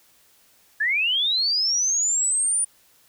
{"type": "linear sweep", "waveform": "sine", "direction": "up", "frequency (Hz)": [1661.2, 9500], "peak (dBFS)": -19, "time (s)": [0.8, 2.65], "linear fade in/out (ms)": 10, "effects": ["white hiss -58 dBFS RMS until 3.08 s"]}